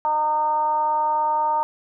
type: tone with frequency modulation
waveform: sine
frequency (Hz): 917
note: A#5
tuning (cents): -29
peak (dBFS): -18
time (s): 0.05-1.63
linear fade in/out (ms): 0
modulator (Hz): 308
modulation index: 0.5
effects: none